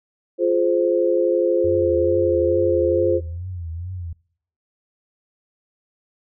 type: chord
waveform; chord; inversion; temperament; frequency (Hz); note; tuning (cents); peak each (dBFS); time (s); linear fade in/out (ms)
sine; F minor; none; equal with one note detuned; 349.2 / 421.3 / 523.3; F4 / Ab4 / C5; 0 / +25 / 0; -19 / -22 / -19; 0.38-3.21; 50
type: tone with vibrato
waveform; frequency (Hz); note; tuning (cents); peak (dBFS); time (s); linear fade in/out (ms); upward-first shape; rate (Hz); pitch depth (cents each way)
sine; 86.9; F2; -8; -27; 1.64-4.13; 5; triangle; 2.3; 140
effects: noise-tail reverb RT60 0.6 s tail -24 dB re dry